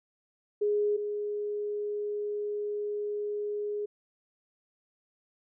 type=tone pair in turn; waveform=sine; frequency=415.3 / 415.3 Hz; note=G#4 / G#4; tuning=0 / 0 cents; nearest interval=unison; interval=0 cents; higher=neither; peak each=-24 / -30 dBFS; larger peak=first; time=0.61-0.97 / 0.97-3.86 s; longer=second; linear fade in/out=10 ms; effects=none